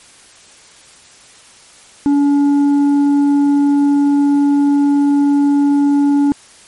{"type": "tone with tanh clipping", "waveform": "sine", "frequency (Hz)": 285.1, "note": "C#4", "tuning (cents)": 49, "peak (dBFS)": -10, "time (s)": [2.06, 6.32], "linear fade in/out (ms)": 0, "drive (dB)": 5, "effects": ["white hiss -43 dBFS RMS until 6.67 s", "MP3 48 kbps"]}